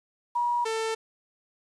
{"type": "tone pair in turn", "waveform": ["sine", "sawtooth"], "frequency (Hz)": [960, 445.8], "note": ["B5", "A4"], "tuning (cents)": [-49, 23], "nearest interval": "octave + minor second", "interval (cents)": 1328, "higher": "first", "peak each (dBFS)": -23, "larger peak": "neither", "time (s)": [[0.35, 0.65], [0.65, 0.95]], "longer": "neither", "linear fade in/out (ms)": 10, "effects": ["resampled to 22050 Hz", "9-bit"]}